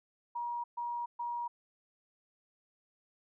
sine tone bursts, 953 Hz, A#5, 38 cents sharp, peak -34 dBFS, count 3, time 0.35-1.48 s, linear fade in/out 10 ms, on 290 ms, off 130 ms, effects none

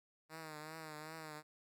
5% pulse tone with vibrato, 156.2 Hz, D#3, 7 cents sharp, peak -36 dBFS, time 0.29-1.43 s, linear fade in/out 50 ms, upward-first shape triangle, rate 2.6 Hz, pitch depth 67 cents each way, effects none

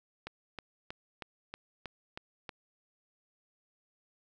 click train, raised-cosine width 0.3 ms, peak -24 dBFS, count 8, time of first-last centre 0.27-2.492 s, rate 3.15 Hz, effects none

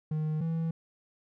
triangle tone pair in turn, 154.8 / 163.61 Hz, D#3 / E3, -9 / -13 cents, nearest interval minor second, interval 96 cents, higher second, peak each -26 dBFS, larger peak neither, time 0.11-0.41 / 0.41-0.71 s, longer neither, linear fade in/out 5 ms, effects none

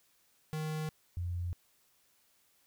square / sine tone pair in turn, 155.56 / 87.68 Hz, D#3 / F2, 0 / +7 cents, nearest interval minor seventh, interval 993 cents, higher first, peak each -35 / -33 dBFS, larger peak second, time 0.53-0.89 / 1.17-1.53 s, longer neither, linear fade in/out 0 ms, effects white hiss -70 dBFS RMS until 2.66 s

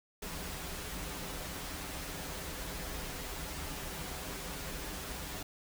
pink noise with comb filter, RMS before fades -41 dBFS, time 0.22-5.43 s, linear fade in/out 5 ms, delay 8.7 ms, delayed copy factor -0.65, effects none

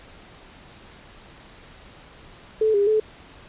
sine tone with pitch steps, 436.3 / 404.4 / 432.4 Hz, A4 / G#4 / A4, -15 / -46 / -30 cents, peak -16 dBFS, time 2.61-3 s, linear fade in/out 5 ms, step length 130 ms, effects pink hiss -47 dBFS RMS until 3.48 s + resampled to 8000 Hz

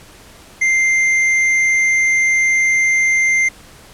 triangle tone with hard clipping, 2093 Hz, C7, in tune, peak -13 dBFS, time 0.61-3.49 s, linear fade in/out 10 ms, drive 9 dB, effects pink hiss -42 dBFS RMS until 3.93 s + low-pass 12000 Hz 12 dB/octave

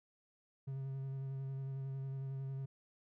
triangle tone with vibrato, 134.9 Hz, C#3, 47 cents flat, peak -37 dBFS, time 0.67-2.66 s, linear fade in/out 10 ms, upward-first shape square, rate 11 Hz, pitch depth 14 cents each way, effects none

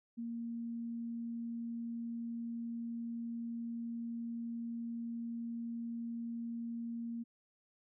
sine tone, 232.9 Hz, A#3, 1 cent flat, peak -38 dBFS, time 0.17-7.24 s, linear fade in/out 20 ms, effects none

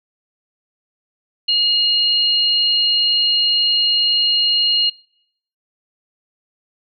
sine tone pair together, 2871 / 4210 Hz, F7 / C8, +47 / +10 cents, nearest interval perfect fifth, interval 663 cents, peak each -16 dBFS, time 1.48-4.9 s, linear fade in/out 10 ms, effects noise-tail reverb RT60 0.7 s tail -25 dB re dry

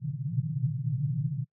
pink band-pass noise, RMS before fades -30 dBFS, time 0-1.45 s, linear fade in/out 50 ms, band 120 to 160 Hz, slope 96 dB/octave, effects noise-tail reverb RT60 0.1 s tail -24 dB re dry

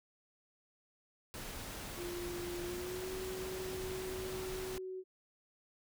pink noise, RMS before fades -45 dBFS, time 1.34-4.78 s, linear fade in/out 0 ms
sine tone with pitch glide, 350.6 to 373.6 Hz, F4 to F#4, +7 to +17 cents, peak -40 dBFS, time 1.96-5.04 s, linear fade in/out 50 ms, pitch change +110 cents, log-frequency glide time 2.64-3.1 s
effects none

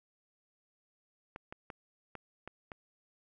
clicks, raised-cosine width 0.5 ms, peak -28 dBFS, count 6, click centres 1.361 / 1.525 / 1.702 / 2.153 / 2.476 / 2.718 s, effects none

